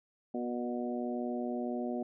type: harmonic tone with a mistuned harmonic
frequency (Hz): 121.7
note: B2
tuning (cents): -25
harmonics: 2 / 3 / 4 / 5 / 6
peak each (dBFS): -35 / -39 / -44 / -41 / -43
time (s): 0.34-2.03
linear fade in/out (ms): 5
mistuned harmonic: 4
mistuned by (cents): -16
effects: none